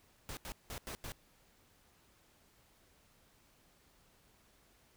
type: noise bursts at uneven times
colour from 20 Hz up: pink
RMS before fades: -44 dBFS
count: 5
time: 0.29-0.37 / 0.45-0.52 / 0.7-0.78 / 0.87-0.95 / 1.04-1.12 s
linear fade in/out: 0 ms
effects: pink hiss -68 dBFS RMS until 4.96 s